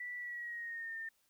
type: tone with pitch glide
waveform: sine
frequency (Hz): 1962 to 1809.6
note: B6 to A6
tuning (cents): -12 to +48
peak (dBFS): -40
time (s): 0-1.09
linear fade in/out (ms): 5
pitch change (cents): -140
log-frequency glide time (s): 0.17-0.97
effects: white hiss -75 dBFS RMS until 1.29 s